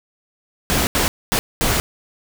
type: noise bursts at uneven times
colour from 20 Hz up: pink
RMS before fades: -18 dBFS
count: 4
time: 0.7-0.87 / 0.95-1.08 / 1.32-1.39 / 1.61-1.8 s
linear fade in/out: 0 ms
effects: none